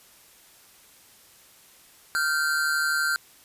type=tone pair together; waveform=square; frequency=1396.9 / 1548.7 Hz; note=F6 / G6; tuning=0 / -21 cents; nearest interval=major second; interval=179 cents; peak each=-26 dBFS; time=2.15-3.16 s; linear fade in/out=0 ms; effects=white hiss -54 dBFS RMS until 3.44 s + resampled to 32000 Hz